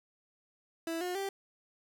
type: tone with pitch steps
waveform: 30% pulse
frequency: 329.6 / 359.4 / 392 Hz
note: E4 / F4 / G4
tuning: 0 / +50 / 0 cents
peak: -31 dBFS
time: 0.87-1.29 s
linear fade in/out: 2 ms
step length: 140 ms
effects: 12-bit